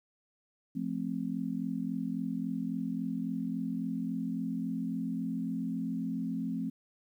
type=chord; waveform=sine; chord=F major; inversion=none; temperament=just; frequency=174.61 / 218.3 / 261.9 Hz; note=F3 / A3 / C4; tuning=0 / -13 / +2 cents; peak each=-37 / -36 / -35 dBFS; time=0.75-6.7 s; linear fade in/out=10 ms; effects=11-bit